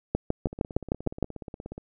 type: two click trains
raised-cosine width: 2 ms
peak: -24 / -10 dBFS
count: 23 / 8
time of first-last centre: 0.47-1.78 / 0.15-1.227 s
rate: 16.8 / 6.5 Hz
effects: none